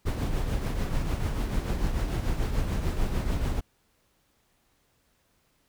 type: noise with tremolo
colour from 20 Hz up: brown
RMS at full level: -25 dBFS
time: 0.05-3.61 s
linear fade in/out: 20 ms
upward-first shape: triangle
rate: 6.8 Hz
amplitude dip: 55%
effects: pink hiss -69 dBFS RMS until 5.68 s